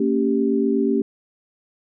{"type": "chord", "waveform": "sine", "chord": "G diminished", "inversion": "first", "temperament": "equal with one note detuned", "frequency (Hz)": [229.1, 277.2, 392], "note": ["Bb3", "Db4", "G4"], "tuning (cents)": [-30, 0, 0], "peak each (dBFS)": -21, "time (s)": [0, 1.02], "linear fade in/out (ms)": 5, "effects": []}